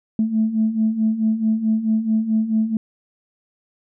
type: beating tone pair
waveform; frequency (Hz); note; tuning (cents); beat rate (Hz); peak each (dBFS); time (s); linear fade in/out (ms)
sine; 216.7 / 221.3; A3 / A3; -26 / +10; 4.6; -22 / -17; 0.19-2.77; 2
effects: tanh soft clip ceiling -9 dBFS